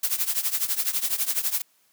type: noise with tremolo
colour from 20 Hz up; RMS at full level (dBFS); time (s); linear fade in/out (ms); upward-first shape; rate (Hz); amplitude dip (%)
blue; -22; 0.03-1.62; 5; triangle; 12; 90
effects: white hiss -64 dBFS RMS until 1.92 s + high-pass 150 Hz 12 dB/octave